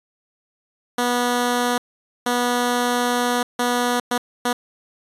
10% pulse tone bursts at uneven times, 244 Hz, B3, 21 cents flat, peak -10 dBFS, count 5, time 0.98-1.78 / 2.26-3.43 / 3.59-4 / 4.11-4.18 / 4.45-4.53 s, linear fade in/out 5 ms, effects resampled to 32000 Hz

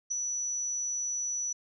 sine tone with ADSR envelope, 5920 Hz, F#8, in tune, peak -26 dBFS, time 0.1-1.53 s, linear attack 18 ms, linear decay 3 ms, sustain -4 dB, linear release 8 ms, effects none

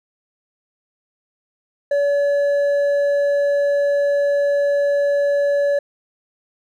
sine tone with hard clipping, 570 Hz, C#5, 48 cents sharp, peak -16 dBFS, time 1.91-5.79 s, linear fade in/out 5 ms, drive 4 dB, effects none

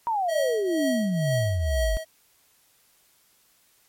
sine exponential sweep, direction down, 961 to 47.13 Hz, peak -22 dBFS, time 0.07-1.97 s, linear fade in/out 0 ms
square tone with tremolo, 640 Hz, D#5, 49 cents sharp, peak -24 dBFS, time 0.28-2.05 s, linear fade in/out 20 ms, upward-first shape triangle, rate 2.1 Hz, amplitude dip 85%
effects white hiss -62 dBFS RMS until 3.88 s + MP3 64 kbps

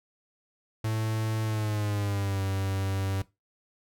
45% pulse tone with pitch glide, 110 to 96.87 Hz, A2 to G2, 0 to -20 cents, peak -27 dBFS, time 0.84-3.22 s, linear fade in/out 5 ms, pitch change -220 cents, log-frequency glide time 1.43-2.43 s, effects noise-tail reverb RT60 0.2 s tail -17 dB re dry

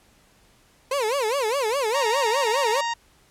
30% pulse tone with vibrato, 493.9 Hz, B4, in tune, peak -19 dBFS, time 0.91-2.81 s, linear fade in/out 5 ms, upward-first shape sine, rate 4.9 Hz, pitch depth 260 cents each way
harmonic tone, 932.3 Hz, A#5, in tune, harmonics 1 / 2 / 3 / 4 / 5 / 6 / 7 / 8, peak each -25 / -31 / -35 / -37 / -39 / -41 / -42 / -43 dBFS, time 1.94-2.94 s, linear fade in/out 10 ms
effects pink hiss -58 dBFS RMS until 3.3 s + low-pass 12000 Hz 12 dB/octave

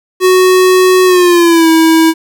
square tone with pitch glide, 370 to 324 Hz, F#4 to E4, 0 to -30 cents, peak -5 dBFS, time 0.2-2.14 s, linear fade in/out 50 ms, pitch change -230 cents, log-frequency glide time 1.05-1.69 s, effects 7-bit

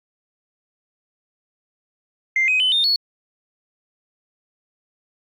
sine tone with pitch steps, 2093 / 2518 / 3029 / 3644 / 4384 Hz, C7 / D#7 / F#7 / A#7 / C#8, 0 / +20 / +40 / -40 / -20 cents, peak -14 dBFS, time 2.36-2.96 s, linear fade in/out 2 ms, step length 120 ms, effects tanh soft clip ceiling -11 dBFS + AAC 64 kbps

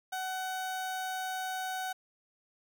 30% pulse tone, 750 Hz, F#5, 23 cents sharp, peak -31 dBFS, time 0.12-1.93 s, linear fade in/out 10 ms, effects 10-bit

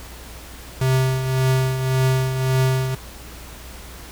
square tone with tremolo, 130.81 Hz, C3, in tune, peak -15 dBFS, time 0.81-2.95 s, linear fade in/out 5 ms, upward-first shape triangle, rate 1.8 Hz, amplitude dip 60%, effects added 60 Hz sine -39 dBFS peak until 4.11 s + pink hiss -40 dBFS RMS until 4.11 s

